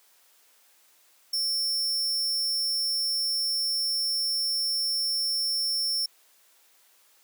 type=tone; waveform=40% pulse; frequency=5400 Hz; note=E8; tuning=41 cents sharp; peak=-24 dBFS; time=1.33-6.06 s; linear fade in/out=5 ms; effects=white hiss -61 dBFS RMS until 7.23 s + high-pass 400 Hz 12 dB/octave